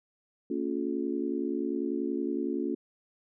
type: harmonic tone with a mistuned harmonic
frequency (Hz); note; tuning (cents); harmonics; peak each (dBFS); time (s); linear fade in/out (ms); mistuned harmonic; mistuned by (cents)
70.5; C#2; +30; 3 / 4 / 5 / 6; -35 / -32 / -33 / -38; 0.5-2.75; 5; 3; +150
effects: none